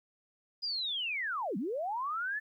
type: linear two-way sweep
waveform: sine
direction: down then up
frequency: 4978 to 174.61 to 1775 Hz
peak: -32 dBFS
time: 0.62-2.4 s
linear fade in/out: 20 ms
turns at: 1.57 s
effects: 12-bit